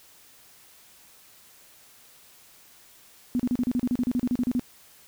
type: tone bursts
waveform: sine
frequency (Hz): 246.9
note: B3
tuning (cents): 0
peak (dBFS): -21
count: 16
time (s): 3.35-4.595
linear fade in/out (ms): 0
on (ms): 45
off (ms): 35
effects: white hiss -54 dBFS RMS until 5.07 s